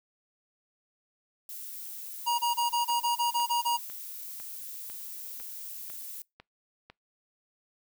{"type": "noise", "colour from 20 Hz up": "violet", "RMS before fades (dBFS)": -41, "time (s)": [1.49, 6.22], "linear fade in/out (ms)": 2}
{"type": "tone bursts", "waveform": "square", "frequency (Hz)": 950, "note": "A#5", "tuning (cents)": 33, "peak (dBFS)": -25, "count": 10, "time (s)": [2.26, 3.776], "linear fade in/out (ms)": 20, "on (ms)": 130, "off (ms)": 24}
{"type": "click train", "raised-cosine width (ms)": 0.3, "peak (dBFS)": -31, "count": 9, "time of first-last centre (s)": [2.9, 6.9], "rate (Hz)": 2}
{"effects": ["noise-tail reverb RT60 0.2 s tail -25 dB re dry"]}